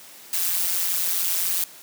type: noise with amplitude modulation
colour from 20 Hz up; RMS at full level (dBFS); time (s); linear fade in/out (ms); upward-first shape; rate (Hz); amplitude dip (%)
blue; -20; 0.33-1.64; 2; sine; 177; 85
effects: white hiss -45 dBFS RMS until 1.82 s + high-pass 150 Hz 12 dB/octave